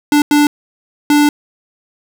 square tone bursts at uneven times, 293.7 Hz, D4, in tune, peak -8 dBFS, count 3, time 0.12-0.22 / 0.31-0.47 / 1.1-1.29 s, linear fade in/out 2 ms, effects none

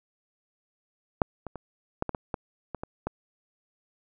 clicks, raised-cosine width 1 ms, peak -6 / -22 / -23 / -12 / -15 / -17 / -15 / -19 / -20 / -15 dBFS, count 10, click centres 1.218 / 1.467 / 1.557 / 2.024 / 2.093 / 2.148 / 2.342 / 2.747 / 2.835 / 3.07 s, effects none

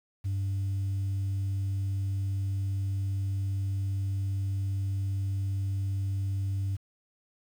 sine tone, 97.5 Hz, G2, 9 cents flat, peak -25 dBFS, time 0.24-6.77 s, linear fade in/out 20 ms, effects tanh soft clip ceiling -26 dBFS + 9-bit

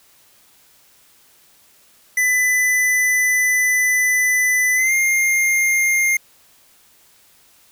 square tone with pitch glide, 2000 to 2118 Hz, B6 to C7, +21 to +21 cents, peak -15 dBFS, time 2.17-6.17 s, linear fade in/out 5 ms, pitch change +100 cents, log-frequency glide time 4.75-4.93 s, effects white hiss -53 dBFS RMS until 7.71 s

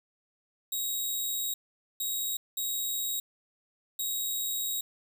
5% pulse tone bursts at uneven times, 3805 Hz, A#7, 35 cents sharp, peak -22 dBFS, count 4, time 0.72-1.54 / 2-2.37 / 2.57-3.2 / 3.99-4.81 s, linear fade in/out 5 ms, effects none

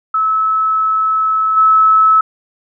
sine tone with level steps, 1299 Hz, E6, 26 cents flat, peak -11 / -6 dBFS, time 0.14-2.21 s, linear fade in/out 5 ms, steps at 1.56 s, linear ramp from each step 20 ms, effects none

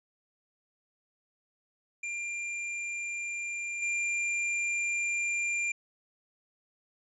square tone with level steps, 2388 Hz, D7, 28 cents sharp, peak -34 / -29 dBFS, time 2.03-5.72 s, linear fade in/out 5 ms, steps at 3.82 s, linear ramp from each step 5 ms, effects resampled to 24000 Hz

